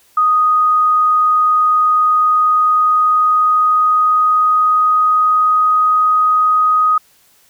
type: tone with pitch glide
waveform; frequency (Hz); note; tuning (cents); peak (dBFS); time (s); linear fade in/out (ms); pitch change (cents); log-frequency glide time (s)
sine; 1244 to 1251.2; D#6 to D#6; -1 to +9; -9; 0.17-6.98; 5; +10; 2.22-5.96
effects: white hiss -52 dBFS RMS until 7.49 s